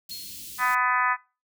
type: band-stop noise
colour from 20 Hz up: white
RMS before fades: -40 dBFS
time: 0.09-0.75 s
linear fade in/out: 5 ms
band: 330 to 2800 Hz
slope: 24 dB/octave
type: tone with exponential decay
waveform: sine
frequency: 4266 Hz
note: C8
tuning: 33 cents sharp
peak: -33 dBFS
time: 0.11-0.62 s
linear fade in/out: 1 ms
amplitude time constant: 110 ms
type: harmonic tone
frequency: 249.9 Hz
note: B3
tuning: 21 cents sharp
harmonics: 3 / 4 / 5 / 6 / 7 / 8 / 9 / 10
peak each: -34 / -26 / -25 / -31 / -27 / -30 / -39 / -39 dBFS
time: 0.58-1.17 s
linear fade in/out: 50 ms
effects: noise-tail reverb RT60 0.3 s tail -23 dB re dry